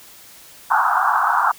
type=band-pass noise; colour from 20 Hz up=white; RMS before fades=-17 dBFS; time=0.7-1.52 s; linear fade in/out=10 ms; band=730 to 1500 Hz; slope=96 dB/octave; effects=white hiss -44 dBFS RMS until 1.58 s